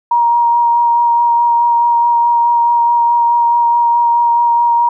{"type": "tone with vibrato", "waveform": "sine", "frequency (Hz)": 944, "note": "A#5", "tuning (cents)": 22, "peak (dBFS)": -8, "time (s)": [0.11, 4.89], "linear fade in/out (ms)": 5, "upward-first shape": "sine", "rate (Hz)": 4.7, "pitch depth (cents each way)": 11, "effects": []}